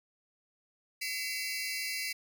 sawtooth tone cluster, 2036 / 2256 / 2703 / 4899 Hz, C7 / C#7 / E7 / D#8, -48 / +30 / +43 / -28 cents, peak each -35 / -35 / -38 / -38 dBFS, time 1.01-2.13 s, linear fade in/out 10 ms, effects none

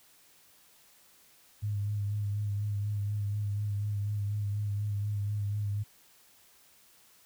sine tone with vibrato, 102.9 Hz, G#2, 16 cents flat, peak -29 dBFS, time 1.62-5.84 s, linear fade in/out 20 ms, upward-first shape sine, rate 4.1 Hz, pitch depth 30 cents each way, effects white hiss -61 dBFS RMS until 7.25 s

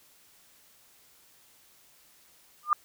sine tone with exponential growth, 1207 Hz, D6, 47 cents sharp, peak -15 dBFS, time 2.63-2.73 s, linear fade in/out 1 ms, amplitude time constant 20 ms, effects white hiss -60 dBFS RMS until 2.84 s

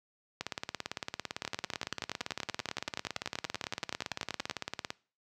two click trains, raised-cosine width 0.2 ms, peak -17 / -16 dBFS, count 81 / 33, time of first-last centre 0.41-4.904 / 1.45-4.498 s, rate 17.8 / 10.5 Hz, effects noise-tail reverb RT60 0.4 s tail -22 dB re dry + high-pass 80 Hz 12 dB/octave

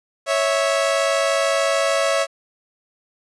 sawtooth tone pair together, 554.4 / 654.6 Hz, C#5 / E5, 0 / -12 cents, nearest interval minor third, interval 288 cents, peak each -16 dBFS, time 0.26-2.27 s, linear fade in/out 50 ms, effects resampled to 22050 Hz + 8-bit

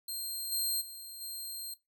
15% pulse tone with level steps, 4186 Hz, C8, in tune, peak -30 / -24 / -38 / -33 dBFS, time 0.08-1.74 s, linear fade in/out 5 ms, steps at 0.51 / 0.8 / 1.2 s, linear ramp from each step 20 ms, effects noise-tail reverb RT60 0.2 s tail -18 dB re dry

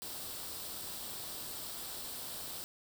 white noise with comb filter, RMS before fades -43 dBFS, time 0.02-2.64 s, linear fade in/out 0 ms, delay 0.23 ms, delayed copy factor +0.5, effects none

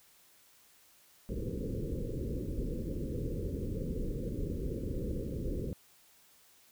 pink low-pass noise, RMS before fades -36 dBFS, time 1.29-5.73 s, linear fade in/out 0 ms, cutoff 530 Hz, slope 96 dB/octave, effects white hiss -63 dBFS RMS until 6.71 s

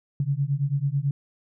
sine beating tone pair, 136 / 145.1 Hz, C#3 / D3, -33 / -21 cents, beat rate 9.1 Hz, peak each -25 / -25 dBFS, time 0.2-1.11 s, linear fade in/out 2 ms, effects none

